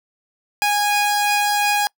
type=tone pair together; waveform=sawtooth; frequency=824.6 / 2471 Hz; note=G#5 / D#7; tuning=-13 / -13 cents; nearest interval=octave + perfect fifth; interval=1900 cents; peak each=-13 / -21 dBFS; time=0.62-1.87 s; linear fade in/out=0 ms; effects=noise-tail reverb RT60 0.1 s tail -26 dB re dry